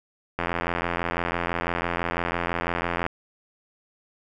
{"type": "click train", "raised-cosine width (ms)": 0.5, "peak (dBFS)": -10, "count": 231, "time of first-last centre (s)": [0.39, 3.064], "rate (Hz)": 86, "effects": []}